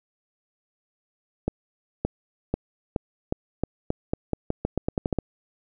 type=accelerating click train; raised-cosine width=2 ms; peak=-10 dBFS; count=17; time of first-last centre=1.48-5.187 s; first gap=570 ms; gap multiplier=0.86; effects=none